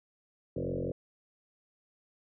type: tone with frequency modulation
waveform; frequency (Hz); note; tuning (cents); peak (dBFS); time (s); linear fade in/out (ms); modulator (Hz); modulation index
sine; 315.5; D#4; +24; -31; 0.56-0.92; 5; 44.9; 5.2
effects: none